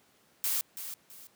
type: noise with echo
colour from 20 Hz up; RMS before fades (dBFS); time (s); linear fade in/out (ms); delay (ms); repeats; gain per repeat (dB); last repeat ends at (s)
blue; -30; 0.44-0.61; 0; 330; 2; -10; 1.27
effects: pink hiss -65 dBFS RMS until 1.35 s + high-pass 150 Hz 12 dB/octave